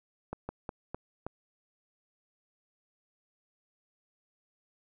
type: slowing click train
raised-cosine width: 1 ms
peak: -22 dBFS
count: 5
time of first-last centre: 0.33-1.266 s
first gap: 160 ms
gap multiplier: 1.26
effects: none